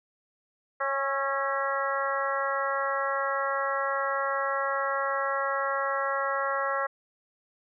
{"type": "harmonic tone with a mistuned harmonic", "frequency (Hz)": 274.9, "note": "C#4", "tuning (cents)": -14, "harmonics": [2, 3, 4, 5, 6, 7], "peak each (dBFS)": [-31, -36, -31, -32, -35, -36], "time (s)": [0.8, 6.87], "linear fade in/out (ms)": 10, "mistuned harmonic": 5, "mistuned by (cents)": -32, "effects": []}